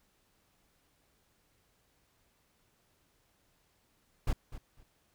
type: noise with echo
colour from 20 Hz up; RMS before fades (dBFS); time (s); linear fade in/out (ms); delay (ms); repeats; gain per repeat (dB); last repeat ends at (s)
brown; -27; 4.27-4.33; 5; 250; 2; -14; 4.83
effects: pink hiss -72 dBFS RMS until 5.14 s